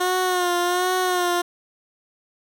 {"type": "tone with vibrato", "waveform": "15% pulse", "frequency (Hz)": 360, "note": "F#4", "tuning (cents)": -47, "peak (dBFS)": -13, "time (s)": [0, 1.42], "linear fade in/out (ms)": 10, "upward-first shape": "sine", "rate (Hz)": 1.3, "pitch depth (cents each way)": 45, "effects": []}